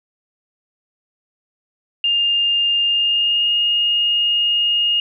sine tone with pitch glide, 2811 to 2850 Hz, F7 to F7, +11 to +34 cents, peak -14 dBFS, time 2.04-5 s, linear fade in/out 2 ms, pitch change +23 cents, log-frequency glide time 2.83-3.52 s, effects none

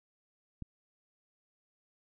click, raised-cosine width 5 ms, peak -28 dBFS, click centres 0.623 s, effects none

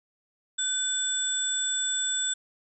sine tone cluster, 1519 / 3519 / 7770 Hz, F#6 / A7 / B8, +45 / 0 / -29 cents, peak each -36 / -29 / -28 dBFS, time 0.58-2.34 s, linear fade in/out 10 ms, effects none

